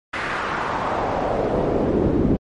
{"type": "noise with band-pass filter sweep", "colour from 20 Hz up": "brown", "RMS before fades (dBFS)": -21, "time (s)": [0.13, 2.37], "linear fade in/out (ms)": 10, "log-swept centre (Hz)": [1800, 270], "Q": 1.8, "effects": ["MP3 48 kbps"]}